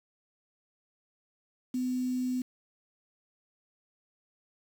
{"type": "tone with quantisation", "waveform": "sine", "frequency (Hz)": 252.5, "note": "B3", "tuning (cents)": 39, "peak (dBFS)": -28, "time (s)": [1.74, 2.42], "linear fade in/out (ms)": 5, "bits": 8, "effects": []}